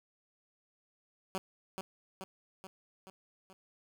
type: tone with echo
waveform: 10% pulse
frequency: 189.7 Hz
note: F#3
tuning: 43 cents sharp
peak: -26 dBFS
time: 1.35-1.38 s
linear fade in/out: 0 ms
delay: 430 ms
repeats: 5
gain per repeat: -4 dB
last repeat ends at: 3.53 s
effects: none